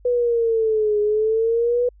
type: exponential two-way sweep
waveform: sine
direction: down then up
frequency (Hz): 493.9 to 415.3 to 493.9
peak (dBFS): -16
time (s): 0.05-1.89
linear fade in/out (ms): 5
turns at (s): 1
effects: added 50 Hz sine -47 dBFS peak until 2 s